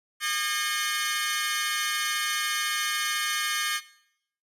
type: tone cluster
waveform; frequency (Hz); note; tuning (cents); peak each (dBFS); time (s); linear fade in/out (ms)
sawtooth; 1218 / 1630 / 1820 / 2160 / 3043; D#6 / G#6 / A#6 / C#7 / F#7; -37 / -33 / -42 / -45 / +48; -29; 0.2-3.81; 50
effects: noise-tail reverb RT60 0.7 s tail -17 dB re dry + resampled to 32000 Hz